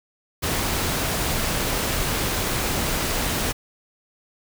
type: noise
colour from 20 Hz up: pink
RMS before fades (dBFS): -24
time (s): 0.42-3.53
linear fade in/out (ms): 20
effects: none